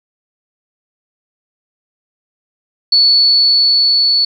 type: tone with level ramp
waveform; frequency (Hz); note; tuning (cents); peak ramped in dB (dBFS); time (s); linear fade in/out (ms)
sine; 4435; C#8; 0; -6 to -9; 2.92-4.25; 5
effects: 8-bit